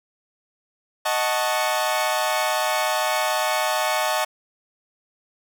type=chord; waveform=sawtooth; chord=D# half-diminished seventh; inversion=none; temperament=equal; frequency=622.3 / 740 / 880 / 1108.7 Hz; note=D#5 / F#5 / A5 / C#6; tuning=0 / 0 / 0 / 0 cents; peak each=-21 / -23 / -22 / -24 dBFS; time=1.05-4.25 s; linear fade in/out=10 ms; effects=none